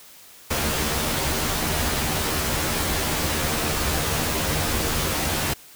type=noise with comb filter; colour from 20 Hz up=pink; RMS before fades=-24 dBFS; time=0.5-5.54 s; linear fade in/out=10 ms; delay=13 ms; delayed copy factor=+0.8; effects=white hiss -47 dBFS RMS until 5.75 s